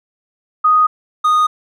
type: tone pair in turn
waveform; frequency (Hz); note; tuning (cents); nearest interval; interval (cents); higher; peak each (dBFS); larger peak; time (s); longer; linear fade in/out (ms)
sine / triangle; 1244.5 / 1236.6; D#6 / D#6; 0 / -11; unison; 11; first; -8; neither; 0.64-0.87 / 1.24-1.47; neither; 10
effects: none